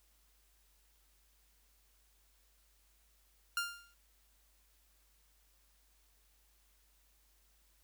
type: tone with exponential decay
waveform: sawtooth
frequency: 1399 Hz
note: F6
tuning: 3 cents sharp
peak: -27 dBFS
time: 3.57-3.94 s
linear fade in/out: 2 ms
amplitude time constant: 80 ms
effects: added 50 Hz sine -70 dBFS peak until 7.83 s + white hiss -72 dBFS RMS until 7.83 s